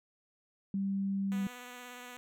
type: tone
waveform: sine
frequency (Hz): 196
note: G3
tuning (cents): 0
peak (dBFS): -30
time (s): 0.74-1.47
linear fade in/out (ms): 2
type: tone with vibrato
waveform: 5% pulse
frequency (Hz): 246.9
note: B3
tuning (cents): 0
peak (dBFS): -34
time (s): 1.32-2.17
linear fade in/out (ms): 0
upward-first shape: sine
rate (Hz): 17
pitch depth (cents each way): 15
effects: none